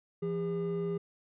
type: tone pair together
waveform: triangle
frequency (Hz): 170 / 404.3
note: F3 / G#4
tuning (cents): -46 / -46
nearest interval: octave + minor third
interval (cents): 1500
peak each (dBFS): -32 / -30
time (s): 0.22-0.98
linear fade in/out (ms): 10
effects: tanh soft clip ceiling -22 dBFS + resampled to 8000 Hz